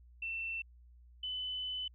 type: tone pair in turn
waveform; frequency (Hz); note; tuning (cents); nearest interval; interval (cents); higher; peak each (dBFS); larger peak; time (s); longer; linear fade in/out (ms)
sine; 2685 / 3013; E7 / F#7; +31 / +31; major second; 200; second; -36 / -36; neither; 0.22-0.62 / 1.23-1.88; second; 5
effects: added 60 Hz sine -56 dBFS peak until 1.94 s